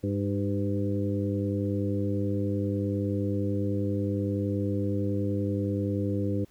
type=harmonic tone with a mistuned harmonic; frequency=100.7 Hz; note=G2; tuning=47 cents sharp; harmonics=1 / 2 / 3 / 4 / 5; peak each=-29 / -32 / -31 / -36 / -35 dBFS; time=0.03-6.45 s; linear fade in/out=10 ms; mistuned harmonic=4; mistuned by=-44 cents; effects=pink hiss -63 dBFS RMS until 6.5 s